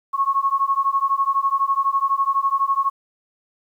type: beating tone pair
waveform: sine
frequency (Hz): 1091 / 1103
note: C#6 / C#6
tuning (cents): -28 / -9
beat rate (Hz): 12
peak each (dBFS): -20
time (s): 0.13-2.9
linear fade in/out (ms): 20
effects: 9-bit